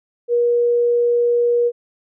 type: tone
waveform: sine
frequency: 478 Hz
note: A#4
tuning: 43 cents sharp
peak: -13 dBFS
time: 0.28-1.72 s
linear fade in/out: 50 ms
effects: none